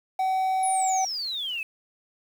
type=tone; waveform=triangle; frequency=757 Hz; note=F#5; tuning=39 cents sharp; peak=-20 dBFS; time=0.19-1.05 s; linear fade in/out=5 ms
type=exponential sweep; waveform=sine; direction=down; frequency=10400 to 2524 Hz; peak=-28 dBFS; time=0.63-1.63 s; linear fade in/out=2 ms
effects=8-bit

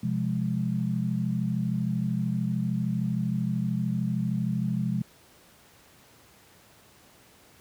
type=chord; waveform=sine; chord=F minor; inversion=second; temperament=equal with one note detuned; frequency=128.42 / 174.61 / 207.7 Hz; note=C3 / F3 / Ab3; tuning=-32 / 0 / 0 cents; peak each=-29 dBFS; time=0.03-5.02 s; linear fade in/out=5 ms; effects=pink hiss -56 dBFS RMS until 7.6 s + high-pass 80 Hz 12 dB/octave

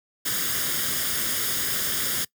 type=noise with comb filter; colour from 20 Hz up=white; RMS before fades=-26 dBFS; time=0.25-2.25 s; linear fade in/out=10 ms; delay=0.59 ms; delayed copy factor=+0.65; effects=noise-tail reverb RT60 0.1 s tail -22 dB re dry + high-pass 80 Hz 12 dB/octave

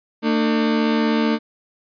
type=tone pair together; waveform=35% pulse; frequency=225.8 / 301.4 Hz; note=A3 / D4; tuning=+45 / +45 cents; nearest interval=perfect fourth; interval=500 cents; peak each=-16 / -20 dBFS; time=0.22-1.39 s; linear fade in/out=50 ms; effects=resampled to 11025 Hz

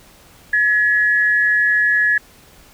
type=tone pair together; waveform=sine; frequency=1696 / 1908 Hz; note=G#6 / A#6; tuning=+36 / +40 cents; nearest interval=major second; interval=204 cents; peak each=-13 / -20 dBFS; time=0.53-2.18 s; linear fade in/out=5 ms; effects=pink hiss -47 dBFS RMS until 2.73 s

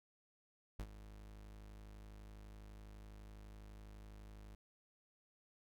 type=tone with ADSR envelope; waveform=40% pulse; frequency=52 Hz; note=G#1; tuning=3 cents sharp; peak=-39 dBFS; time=0.79-4.55 s; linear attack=7 ms; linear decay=60 ms; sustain=-13 dB; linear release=4 ms; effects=none

